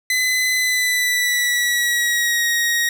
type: tone with pitch glide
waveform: sawtooth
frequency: 2018 to 1882.9 Hz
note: B6 to A#6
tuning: +37 to +17 cents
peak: -13 dBFS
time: 0.1-2.89 s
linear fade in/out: 2 ms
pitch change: -120 cents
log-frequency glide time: 0.56-2.47 s
effects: none